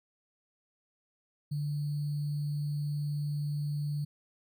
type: tone with sample-and-hold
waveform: sine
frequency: 146.83 Hz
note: D3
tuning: in tune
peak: -30 dBFS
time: 1.51-4.05 s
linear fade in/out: 10 ms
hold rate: 4410 Hz
effects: none